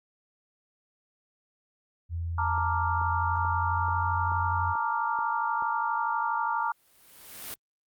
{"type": "tone with pitch glide", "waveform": "sine", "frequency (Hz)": [84.2, 88.9], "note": ["E2", "F2"], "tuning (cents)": [37, 31], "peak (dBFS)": -29, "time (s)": [2.09, 4.75], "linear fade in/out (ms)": 50, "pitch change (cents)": 94, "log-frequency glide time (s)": [2.27, 4.13]}
{"type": "chord", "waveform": "sine", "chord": "Bb major seventh", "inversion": "third", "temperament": "equal", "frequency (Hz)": [880, 932.3, 1174.7, 1396.9], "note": ["A5", "Bb5", "D6", "F6"], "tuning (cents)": [0, 0, 0, 0], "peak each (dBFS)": [-32, -29, -32, -33], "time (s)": [2.38, 6.72], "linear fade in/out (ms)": 5}
{"type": "click train", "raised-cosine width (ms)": 1, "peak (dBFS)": -31, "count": 8, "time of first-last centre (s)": [2.58, 5.623], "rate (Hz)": 2.3}
{"type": "noise with exponential growth", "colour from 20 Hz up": "white", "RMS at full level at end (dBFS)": -36, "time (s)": [6.57, 7.54], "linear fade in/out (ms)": 0, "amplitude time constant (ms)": 210}
{"effects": ["Opus 48 kbps"]}